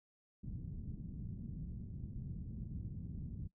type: low-pass noise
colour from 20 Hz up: white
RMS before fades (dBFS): -45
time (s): 0.43-3.48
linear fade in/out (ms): 10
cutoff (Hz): 190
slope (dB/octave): 24
effects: noise-tail reverb RT60 0.1 s tail -19 dB re dry